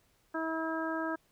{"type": "harmonic tone", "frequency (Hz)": 322.6, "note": "E4", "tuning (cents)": -37, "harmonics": [1, 2, 3, 4, 5], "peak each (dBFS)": [-35, -38, -40, -40, -39], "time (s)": [0.34, 1.16], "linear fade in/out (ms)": 10, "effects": ["pink hiss -70 dBFS RMS until 1.31 s"]}